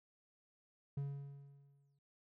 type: tone with exponential decay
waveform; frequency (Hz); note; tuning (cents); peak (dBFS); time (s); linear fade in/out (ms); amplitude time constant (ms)
triangle; 140.4; C#3; +22; -34; 0.97-1.99; 5; 220
effects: none